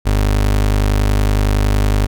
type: tone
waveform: 30% pulse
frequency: 50.8 Hz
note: G#1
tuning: 38 cents flat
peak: -9 dBFS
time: 0.05-2.07 s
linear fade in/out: 20 ms
effects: none

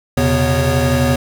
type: tone cluster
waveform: square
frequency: 81.9 / 125.4 / 137.1 / 246.8 / 552 Hz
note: E2 / B2 / C#3 / B3 / C#5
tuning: -11 / +27 / -19 / -1 / -7 cents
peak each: -20 dBFS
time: 0.17-1.16 s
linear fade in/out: 5 ms
effects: none

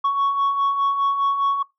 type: beating tone pair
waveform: sine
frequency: 1108.7 / 1113.6 Hz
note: C#6 / C#6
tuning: 0 / +8 cents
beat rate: 4.9 Hz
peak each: -24 / -16 dBFS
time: 0.04-1.63 s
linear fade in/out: 10 ms
effects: noise-tail reverb RT60 0.2 s tail -22 dB re dry + tanh soft clip ceiling -15 dBFS

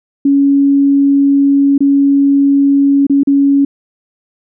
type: tone with dropouts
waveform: sine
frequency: 279.2 Hz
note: C#4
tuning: 13 cents sharp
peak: -6 dBFS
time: 0.25-3.65 s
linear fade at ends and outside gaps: 5 ms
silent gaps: 1.78-1.805 / 3.068-3.097 / 3.234-3.272 s
effects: none

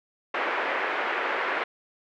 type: band-pass noise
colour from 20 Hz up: white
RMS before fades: -28 dBFS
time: 0.34-1.64 s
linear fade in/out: 5 ms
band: 350 to 2100 Hz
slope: 24 dB/octave
effects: none

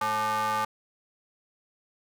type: ring-modulated tone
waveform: square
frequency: 162.9 Hz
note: E3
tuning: 20 cents flat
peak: -23 dBFS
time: 0.01-0.65 s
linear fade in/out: 5 ms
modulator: 1030 Hz
effects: none

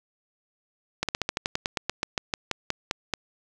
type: slowing click train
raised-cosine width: 0.2 ms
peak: -8 dBFS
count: 18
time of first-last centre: 1.03-3.138 s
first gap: 57 ms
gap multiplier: 1.09
effects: none

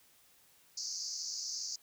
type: band-pass noise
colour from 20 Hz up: pink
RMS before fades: -40 dBFS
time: 0.77-1.76 s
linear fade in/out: 5 ms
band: 4600 to 6700 Hz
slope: 96 dB/octave
effects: white hiss -65 dBFS RMS until 1.82 s

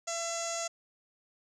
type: tone with low-pass filter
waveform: sawtooth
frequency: 673 Hz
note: E5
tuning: 36 cents sharp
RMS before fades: -35 dBFS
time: 0.07-0.68 s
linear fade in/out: 10 ms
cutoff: 6700 Hz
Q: 8
effects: none

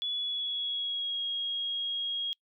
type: tone with pitch glide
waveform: sine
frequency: 3411 to 3280 Hz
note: G#7 to G#7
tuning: +46 to -22 cents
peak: -30 dBFS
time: 0.02-2.33 s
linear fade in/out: 0 ms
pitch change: -68 cents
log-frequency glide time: 0.13-1.23 s
effects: noise-tail reverb RT60 0.1 s tail -26 dB re dry

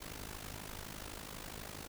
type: noise with amplitude modulation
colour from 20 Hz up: pink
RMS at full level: -43 dBFS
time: 0-1.88 s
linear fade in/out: 20 ms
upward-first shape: sine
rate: 52.1 Hz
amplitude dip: 80%
effects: none

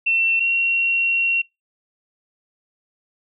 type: tone pair in turn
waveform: sine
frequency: 2698 / 2737 Hz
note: E7 / F7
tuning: +40 / -36 cents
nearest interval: unison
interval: 24 cents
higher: second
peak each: -16 dBFS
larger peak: neither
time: 0.06-0.4 / 0.4-1.42 s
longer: second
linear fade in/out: 10 ms
effects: noise-tail reverb RT60 0.2 s tail -24 dB re dry

